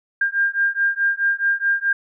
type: beating tone pair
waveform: sine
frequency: 1600 / 1604.7 Hz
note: G6 / G6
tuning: +35 / +40 cents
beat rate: 4.7 Hz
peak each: -20 dBFS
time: 0.21-1.93 s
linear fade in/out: 5 ms
effects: none